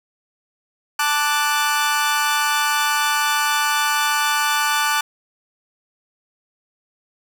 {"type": "chord", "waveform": "sawtooth", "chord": "D major", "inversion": "second", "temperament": "equal", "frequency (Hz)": [880, 1174.7, 1480], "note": ["A5", "D6", "F#6"], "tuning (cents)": [0, 0, 0], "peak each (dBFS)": -18, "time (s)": [0.99, 5.01], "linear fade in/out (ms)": 5, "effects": []}